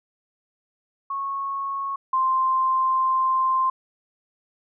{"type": "tone pair in turn", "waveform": "sine", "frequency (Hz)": [1100, 1046.6], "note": ["C#6", "C6"], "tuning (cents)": [-14, 0], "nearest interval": "minor second", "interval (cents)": 86, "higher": "first", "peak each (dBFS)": [-25, -18], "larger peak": "second", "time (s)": [[1.1, 1.96], [2.13, 3.7]], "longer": "second", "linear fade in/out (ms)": 5, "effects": []}